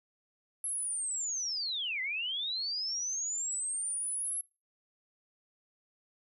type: linear two-way sweep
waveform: sine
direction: down then up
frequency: 11175 to 1981 to 11175 Hz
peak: -32 dBFS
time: 0.64-4.41 s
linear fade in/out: 2 ms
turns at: 2.01 s
effects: noise-tail reverb RT60 0.3 s tail -25 dB re dry